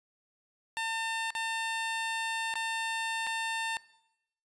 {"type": "tone with dropouts", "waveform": "15% pulse", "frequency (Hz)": 900, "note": "A5", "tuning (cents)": 39, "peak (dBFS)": -25, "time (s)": [0.77, 3.77], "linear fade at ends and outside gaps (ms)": 0, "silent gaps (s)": [[1.305, 1.351], [2.54, 2.555], [3.267, 3.271]], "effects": ["noise-tail reverb RT60 0.8 s tail -19 dB re dry", "resampled to 22050 Hz"]}